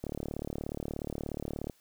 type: click train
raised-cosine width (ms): 2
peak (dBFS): -22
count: 62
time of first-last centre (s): 0.04-1.698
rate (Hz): 36.8
effects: white hiss -66 dBFS RMS until 1.8 s